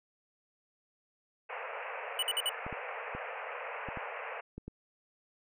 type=band-pass noise; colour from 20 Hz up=pink; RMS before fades=-41 dBFS; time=1.49-4.41 s; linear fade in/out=10 ms; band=450 to 2700 Hz; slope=96 dB/octave
type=tone bursts; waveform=square; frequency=2960 Hz; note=F#7; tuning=in tune; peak=-29 dBFS; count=4; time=2.19-2.493 s; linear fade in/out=2 ms; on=36 ms; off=53 ms
type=clicks; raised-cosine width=3 ms; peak=-29 dBFS; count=7; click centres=2.665 / 2.727 / 3.15 / 3.887 / 3.973 / 4.58 / 4.68 s
effects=none